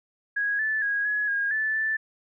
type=tone with pitch steps; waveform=sine; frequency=1654 / 1747 / 1647 / 1686 / 1630 / 1749 / 1760 Hz; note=G#6 / A6 / G#6 / G#6 / G#6 / A6 / A6; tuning=-8 / -13 / -15 / +26 / -33 / -11 / 0 cents; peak=-23 dBFS; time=0.36-1.97 s; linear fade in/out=10 ms; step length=230 ms; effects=none